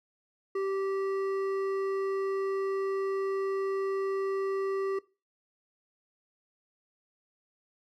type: tone with hard clipping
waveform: sine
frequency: 388.9 Hz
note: G4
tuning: 14 cents flat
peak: -30 dBFS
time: 0.55-4.99 s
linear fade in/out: 5 ms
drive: 9 dB
effects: noise-tail reverb RT60 0.3 s tail -20 dB re dry